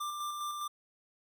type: tone with tremolo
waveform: square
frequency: 1186 Hz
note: D6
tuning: 17 cents sharp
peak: -35 dBFS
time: 0-0.68 s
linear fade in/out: 10 ms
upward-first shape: square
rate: 4.9 Hz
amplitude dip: 30%
effects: none